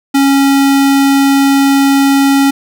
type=tone; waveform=square; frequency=275.8 Hz; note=C#4; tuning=9 cents flat; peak=-7 dBFS; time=0.14-2.51 s; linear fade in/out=10 ms; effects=none